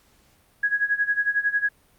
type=tone with tremolo; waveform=sine; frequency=1661.2 Hz; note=G#6; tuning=in tune; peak=-17 dBFS; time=0.63-1.69 s; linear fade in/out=5 ms; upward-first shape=sine; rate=11 Hz; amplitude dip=85%; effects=pink hiss -60 dBFS RMS until 1.98 s + Opus 48 kbps